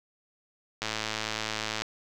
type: click train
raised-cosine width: 0.2 ms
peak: -13 dBFS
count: 110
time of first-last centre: 0.82-1.82 s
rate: 109 Hz
effects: none